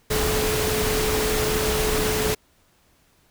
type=tone in noise; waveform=sine; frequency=430.4 Hz; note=A4; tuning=38 cents flat; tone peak=-24 dBFS; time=0.1-2.35 s; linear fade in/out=10 ms; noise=pink; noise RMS=-24 dBFS; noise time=0.1-2.35 s; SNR=-3 dB; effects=pink hiss -61 dBFS RMS until 3.3 s